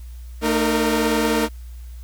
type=tone cluster; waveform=sawtooth; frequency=224.1 / 306.1 / 464.2 Hz; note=A3 / D#4 / A#4; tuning=+32 / -28 / -7 cents; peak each=-18 dBFS; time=0.41-1.49 s; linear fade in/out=50 ms; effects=added 60 Hz sine -33 dBFS peak until 2.03 s + white hiss -54 dBFS RMS until 2.03 s